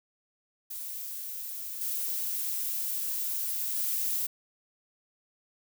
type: noise with level steps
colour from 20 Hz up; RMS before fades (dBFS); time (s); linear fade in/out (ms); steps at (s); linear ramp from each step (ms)
violet; -38 / -32 / -30; 0.7-4.27; 10; 1.81 / 3.76; 5
effects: none